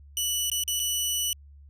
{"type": "tone with dropouts", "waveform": "15% pulse", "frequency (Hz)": 2960, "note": "F#7", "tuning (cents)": 0, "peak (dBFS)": -18, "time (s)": [0.17, 1.33], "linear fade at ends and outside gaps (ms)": 1, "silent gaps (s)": [[0.5, 0.516], [0.637, 0.678], [0.795, 0.799]], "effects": ["added 71 Hz sine -47 dBFS peak until 1.69 s"]}